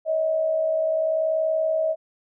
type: tone pair together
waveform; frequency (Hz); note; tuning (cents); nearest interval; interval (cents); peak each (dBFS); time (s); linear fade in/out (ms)
sine; 577.3 / 638; D5 / D#5; -30 / +43; major second; 173; -30 / -20; 0.05-1.96; 50
effects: none